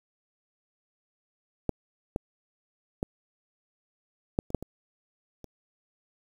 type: clicks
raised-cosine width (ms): 2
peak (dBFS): -12 / -15 / -15 / -11 / -28 / -9 / -24 / -30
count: 8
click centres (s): 1.693 / 2.161 / 3.029 / 4.389 / 4.504 / 4.547 / 4.626 / 5.443
effects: 8-bit